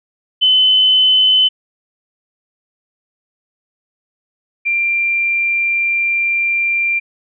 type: tone pair in turn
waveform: sine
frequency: 3034 / 2374 Hz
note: F#7 / D7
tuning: +43 / +18 cents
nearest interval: major third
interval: 425 cents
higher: first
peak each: -8 / -13 dBFS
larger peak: first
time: 0.41-1.49 / 4.65-7 s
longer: second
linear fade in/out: 20 ms
effects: none